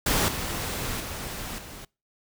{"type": "noise with level steps", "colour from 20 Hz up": "pink", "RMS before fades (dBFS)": [-23, -31, -35, -42], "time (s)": [0.06, 1.85], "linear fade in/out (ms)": 5, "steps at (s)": [0.28, 1, 1.58], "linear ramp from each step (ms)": 5, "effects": ["noise-tail reverb RT60 0.3 s tail -26 dB re dry"]}